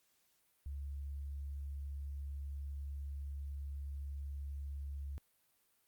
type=tone; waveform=sine; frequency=70.3 Hz; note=C#2; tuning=25 cents sharp; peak=-40 dBFS; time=0.66-5.18 s; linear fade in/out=0 ms; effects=white hiss -75 dBFS RMS until 5.87 s + Opus 48 kbps